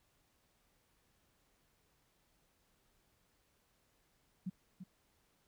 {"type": "tone with echo", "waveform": "sine", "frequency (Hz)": 185, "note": "F#3", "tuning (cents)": 0, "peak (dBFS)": -36, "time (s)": [4.46, 4.5], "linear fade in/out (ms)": 10, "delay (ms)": 340, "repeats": 1, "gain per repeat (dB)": -9, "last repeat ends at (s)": 4.84, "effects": ["pink hiss -75 dBFS RMS until 5.47 s"]}